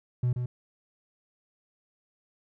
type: tone with echo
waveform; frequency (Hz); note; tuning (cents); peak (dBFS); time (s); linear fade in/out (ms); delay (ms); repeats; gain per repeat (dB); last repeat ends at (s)
triangle; 123.47; B2; 0; -20; 0.23-0.33; 5; 130; 1; -6; 0.46
effects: tanh soft clip ceiling -17 dBFS